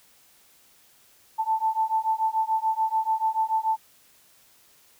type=beating tone pair; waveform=sine; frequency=880 / 886.9 Hz; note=A5 / A5; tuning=0 / +14 cents; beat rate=6.9 Hz; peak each=-25 dBFS; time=1.38-3.77 s; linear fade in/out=20 ms; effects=white hiss -58 dBFS RMS until 4.99 s